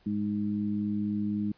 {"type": "harmonic tone", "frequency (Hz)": 103.83, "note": "G#2", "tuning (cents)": 0, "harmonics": [1, 2, 3], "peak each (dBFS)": [-39, -28, -35], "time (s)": [0.06, 1.52], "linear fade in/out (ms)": 5, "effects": ["pink hiss -64 dBFS RMS until 1.57 s", "resampled to 11025 Hz"]}